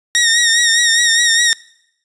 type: tone with vibrato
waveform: 15% pulse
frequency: 1864.7 Hz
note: A#6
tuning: in tune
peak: -4 dBFS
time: 0.15-1.53 s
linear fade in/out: 0 ms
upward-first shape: sine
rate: 4.9 Hz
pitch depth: 47 cents each way
effects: noise-tail reverb RT60 0.8 s tail -24 dB re dry + resampled to 24000 Hz